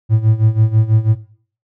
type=tone with tremolo; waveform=triangle; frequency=110 Hz; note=A2; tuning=in tune; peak=-4 dBFS; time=0.09-1.16 s; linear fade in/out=50 ms; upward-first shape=sine; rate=6.1 Hz; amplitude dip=80%; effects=noise-tail reverb RT60 0.5 s tail -18 dB re dry + tanh soft clip ceiling 0 dBFS